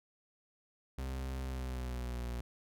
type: tone with pitch glide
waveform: 40% pulse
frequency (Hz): 65.41 to 59.98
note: C2 to B1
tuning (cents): 0 to -50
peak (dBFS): -36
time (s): 0.98-2.41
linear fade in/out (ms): 5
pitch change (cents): -150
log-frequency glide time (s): 1.42-2.25
effects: none